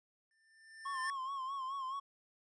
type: tone with exponential growth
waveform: square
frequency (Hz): 1785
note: A6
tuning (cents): +24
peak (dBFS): -36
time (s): 0.31-1.1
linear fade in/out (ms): 1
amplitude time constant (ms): 170
type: tone with vibrato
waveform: triangle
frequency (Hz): 1074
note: C6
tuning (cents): +45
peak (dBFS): -36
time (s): 0.85-2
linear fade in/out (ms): 10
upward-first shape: sine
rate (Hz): 4.7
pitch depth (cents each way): 70
effects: resampled to 22050 Hz